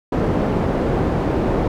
white low-pass noise, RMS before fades -19 dBFS, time 0.12-1.68 s, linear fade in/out 5 ms, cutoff 450 Hz, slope 12 dB/octave, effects none

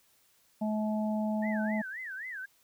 harmonic tone, 214.6 Hz, A3, 43 cents flat, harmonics 1 / 3 / 4, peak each -29 / -36 / -40 dBFS, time 0.61-1.82 s, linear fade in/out 10 ms
sine tone with vibrato, 1760 Hz, A6, in tune, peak -37 dBFS, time 1.42-2.46 s, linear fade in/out 10 ms, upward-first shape sine, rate 3.8 Hz, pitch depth 270 cents each way
effects white hiss -67 dBFS RMS until 2.63 s

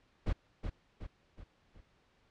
brown noise with echo, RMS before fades -31 dBFS, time 0.26-0.33 s, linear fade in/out 10 ms, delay 370 ms, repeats 4, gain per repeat -6 dB, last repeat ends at 1.81 s, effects pink hiss -70 dBFS RMS until 2.3 s + low-pass 4000 Hz 12 dB/octave

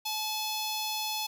10% pulse tone with notch filter, 860 Hz, A5, 40 cents flat, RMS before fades -33 dBFS, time 0.05-1.27 s, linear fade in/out 10 ms, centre 1700 Hz, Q 0.81, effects 10-bit

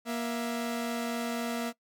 sawtooth tone pair together, 236.3 / 665 Hz, A#3 / E5, +24 / +15 cents, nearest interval octave + tritone, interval 1791 cents, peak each -28 / -33 dBFS, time 0.05-1.73 s, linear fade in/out 50 ms, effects noise-tail reverb RT60 0.1 s tail -21 dB re dry

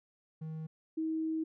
triangle / sine tone pair in turn, 158.2 / 319 Hz, D#3 / D#4, +29 / +43 cents, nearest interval octave, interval 1214 cents, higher second, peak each -36 / -31 dBFS, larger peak second, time 0.41-0.67 / 0.97-1.44 s, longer second, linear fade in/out 10 ms, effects none

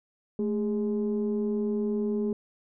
sine tone pair together, 217.2 / 410 Hz, A3 / G#4, -22 / -22 cents, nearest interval major seventh, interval 1100 cents, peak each -26 / -28 dBFS, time 0.39-2.33 s, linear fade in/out 2 ms, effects tanh soft clip ceiling -20 dBFS

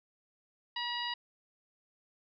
harmonic tone, 961 Hz, B5, 48 cents flat, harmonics 1 / 2 / 3 / 4 / 5, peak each -39 / -40 / -39 / -41 / -43 dBFS, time 0.76-1.14 s, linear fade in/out 5 ms, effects none

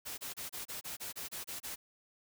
white noise bursts, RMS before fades -42 dBFS, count 11, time 0.05-1.76 s, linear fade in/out 20 ms, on 130 ms, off 28 ms, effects none

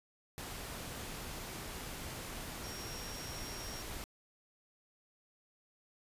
sine tone in noise, 5588 Hz, F8, in tune, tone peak -48 dBFS, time 2.64-3.82 s, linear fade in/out 0 ms, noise pink, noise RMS -44 dBFS, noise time 0.38-4.04 s, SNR -7 dB, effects resampled to 32000 Hz

